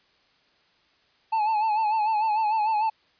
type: tone with vibrato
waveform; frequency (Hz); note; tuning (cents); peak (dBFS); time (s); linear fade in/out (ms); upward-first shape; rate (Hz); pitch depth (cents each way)
triangle; 865; A5; -30; -19; 1.32-2.9; 10; sine; 6.7; 65
effects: white hiss -63 dBFS RMS until 3.19 s + resampled to 11025 Hz